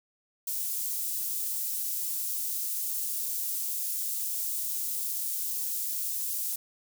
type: high-pass noise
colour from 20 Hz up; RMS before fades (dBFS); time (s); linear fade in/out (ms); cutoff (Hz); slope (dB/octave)
white; -32; 0.47-6.56; 5; 8200; 12
effects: none